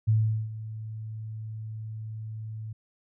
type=tone with ADSR envelope; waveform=sine; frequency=109.6 Hz; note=A2; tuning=6 cents flat; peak=-18 dBFS; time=0.07-2.73 s; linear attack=18 ms; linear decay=400 ms; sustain=-16 dB; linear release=7 ms; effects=none

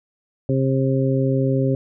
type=harmonic tone; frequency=133.4 Hz; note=C3; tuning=34 cents sharp; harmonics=1 / 2 / 3 / 4; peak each=-19 / -22 / -24 / -25 dBFS; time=0.49-1.75 s; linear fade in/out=2 ms; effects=none

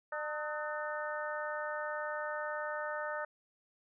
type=harmonic tone with a mistuned harmonic; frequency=300 Hz; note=D4; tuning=37 cents sharp; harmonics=2 / 3 / 4 / 5 / 6; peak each=-39 / -43 / -42 / -42 / -44 dBFS; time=0.12-3.25 s; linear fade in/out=5 ms; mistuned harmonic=4; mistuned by=+82 cents; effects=none

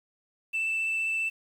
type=tone with vibrato; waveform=sine; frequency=2652 Hz; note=E7; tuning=10 cents sharp; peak=-24 dBFS; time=0.53-1.3 s; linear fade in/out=20 ms; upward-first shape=triangle; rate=15 Hz; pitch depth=11 cents each way; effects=tanh soft clip ceiling -24 dBFS + 9-bit

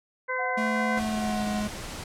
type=harmonic tone; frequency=511 Hz; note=C5; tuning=41 cents flat; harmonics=1 / 2 / 3 / 4; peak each=-32 / -32 / -32 / -32 dBFS; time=0.28-1 s; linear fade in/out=20 ms
type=tone with tremolo; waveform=sine; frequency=735 Hz; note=F#5; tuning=12 cents flat; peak=-31 dBFS; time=0.38-1.62 s; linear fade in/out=20 ms; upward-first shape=square; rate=2.4 Hz; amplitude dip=30%
type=tone with pitch glide; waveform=square; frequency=220 to 209.8 Hz; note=A3 to G#3; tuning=0 to +18 cents; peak=-28 dBFS; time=0.57-1.68 s; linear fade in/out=10 ms; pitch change=-82 cents; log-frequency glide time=0.92-1.47 s
type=noise; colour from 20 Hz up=pink; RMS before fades=-37 dBFS; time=0.97-2.04 s; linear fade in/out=5 ms
effects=low-pass 10000 Hz 12 dB/octave

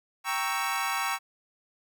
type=chord; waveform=25% pulse; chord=G diminished seventh; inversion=none; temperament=equal; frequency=784 / 932.3 / 1108.7 / 1318.5 Hz; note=G5 / Bb5 / Db6 / Fb6; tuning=0 / 0 / 0 / 0 cents; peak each=-30 / -30 / -28 / -30 dBFS; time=0.24-1.19 s; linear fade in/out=50 ms; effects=none

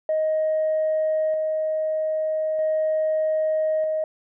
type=tone with tremolo; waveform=sine; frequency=626 Hz; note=D#5; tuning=10 cents sharp; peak=-18 dBFS; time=0.09-4.04 s; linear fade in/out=2 ms; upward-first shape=square; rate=0.4 Hz; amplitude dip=25%; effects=tanh soft clip ceiling -16 dBFS

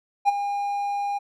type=tone with ADSR envelope; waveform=triangle; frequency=809 Hz; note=G#5; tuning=46 cents flat; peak=-11 dBFS; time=0.25-1.19 s; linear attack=35 ms; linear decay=20 ms; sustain=-11 dB; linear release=18 ms; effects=none

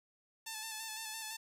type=tone with vibrato; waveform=5% pulse; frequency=880 Hz; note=A5; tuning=in tune; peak=-29 dBFS; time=0.46-1.37 s; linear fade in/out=10 ms; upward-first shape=square; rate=5.9 Hz; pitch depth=27 cents each way; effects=none

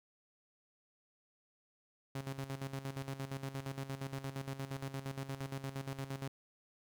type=tone with tremolo; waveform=sawtooth; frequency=135.9 Hz; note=C#3; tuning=34 cents flat; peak=-34 dBFS; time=2.15-6.28 s; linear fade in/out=5 ms; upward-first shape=square; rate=8.6 Hz; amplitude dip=70%; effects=none

